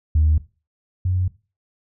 sine tone pair in turn, 77.2 / 91.57 Hz, D#2 / F#2, -13 / -17 cents, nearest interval minor third, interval 296 cents, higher second, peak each -12 / -17 dBFS, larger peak first, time 0.15-0.38 / 1.05-1.28 s, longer neither, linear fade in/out 5 ms, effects noise-tail reverb RT60 0.3 s tail -17 dB re dry + tanh soft clip ceiling -9 dBFS

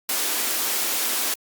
white high-pass noise, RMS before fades -24 dBFS, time 0.09-1.34 s, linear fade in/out 2 ms, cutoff 220 Hz, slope 96 dB/octave, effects Opus 48 kbps

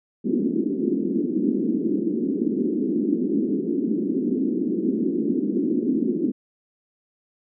pink band-pass noise, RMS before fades -23 dBFS, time 0.24-6.32 s, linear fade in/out 20 ms, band 210 to 370 Hz, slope 48 dB/octave, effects none

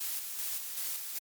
blue noise with tremolo, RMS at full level -35 dBFS, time 0-1.19 s, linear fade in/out 10 ms, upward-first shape square, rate 2.6 Hz, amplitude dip 40%, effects MP3 96 kbps

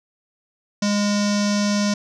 square tone with low-pass filter, 205.3 Hz, G#3, 20 cents flat, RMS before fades -20 dBFS, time 0.82-1.94 s, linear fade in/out 5 ms, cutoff 5800 Hz, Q 4.9, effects none

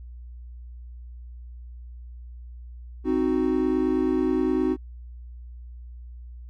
triangle chord, C diminished, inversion none, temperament equal, 261.6 / 311.1 / 370 Hz, C4 / Eb4 / Gb4, 0 / 0 / 0 cents, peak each -23 dBFS, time 3.04-4.77 s, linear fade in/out 50 ms, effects added 60 Hz sine -38 dBFS peak until 6.49 s

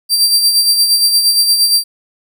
sawtooth tone with tremolo, 4703 Hz, D8, 2 cents sharp, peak -4 dBFS, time 0.09-1.84 s, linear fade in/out 50 ms, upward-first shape sine, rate 8.6 Hz, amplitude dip 50%, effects none

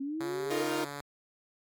sine linear sweep, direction up, 266.4 to 452.3 Hz, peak -32 dBFS, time 0-0.63 s, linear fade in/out 10 ms
5% pulse tone with pitch glide, 141.4 to 143.13 Hz, C#3 to D3, +35 to -44 cents, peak -27 dBFS, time 0.2-1.01 s, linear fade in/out 5 ms, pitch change +21 cents, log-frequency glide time 0.63-0.84 s
sawtooth chord, Eb suspended second, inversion none, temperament equal, 311.1 / 349.2 / 466.2 Hz, Eb4 / F4 / Bb4, 0 / 0 / 0 cents, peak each -29 / -30 / -32 dBFS, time 0.5-0.85 s, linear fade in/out 10 ms
effects MP3 96 kbps

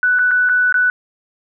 sine tone with dropouts, 1487 Hz, F#6, 8 cents sharp, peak -11 dBFS, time 0.03-0.9 s, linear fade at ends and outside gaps 1 ms, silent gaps 0.188-0.192 / 0.31-0.314 / 0.49-0.495 / 0.725-0.742 s, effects none

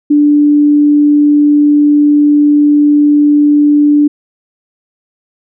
sine tone, 293.7 Hz, D4, in tune, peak -4 dBFS, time 0.1-4.08 s, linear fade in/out 10 ms, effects none

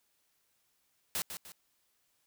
white noise with echo, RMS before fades -34 dBFS, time 1.15-1.22 s, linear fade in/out 0 ms, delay 150 ms, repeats 2, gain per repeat -8 dB, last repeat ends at 1.52 s, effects white hiss -75 dBFS RMS until 2.26 s

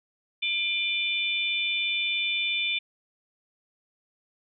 sine tone cluster, 2391 / 2992 / 3543 Hz, D7 / F#7 / A7, +30 / +19 / +11 cents, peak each -27 / -33 / -29 dBFS, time 0.42-2.79 s, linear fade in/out 10 ms, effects none

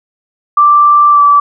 sine tone with pitch glide, 1174.7 to 1156.5 Hz, D6 to D6, 0 to -27 cents, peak -3 dBFS, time 0.57-1.4 s, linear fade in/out 5 ms, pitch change -27 cents, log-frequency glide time 1.1-1.22 s, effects none

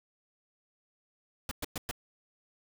pink noise bursts, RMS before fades -35 dBFS, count 4, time 1.49-1.912 s, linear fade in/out 2 ms, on 23 ms, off 110 ms, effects none

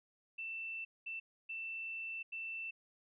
sine tone bursts at uneven times, 2671 Hz, E7, 22 cents sharp, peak -40 dBFS, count 4, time 0.38-0.85 / 1.06-1.2 / 1.49-2.23 / 2.32-2.71 s, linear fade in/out 10 ms, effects none

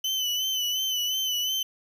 35% pulse tone with vibrato, 3021 Hz, F#7, 35 cents sharp, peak -23 dBFS, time 0.04-1.63 s, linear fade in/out 5 ms, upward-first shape sine, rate 2.8 Hz, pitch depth 46 cents each way, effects none

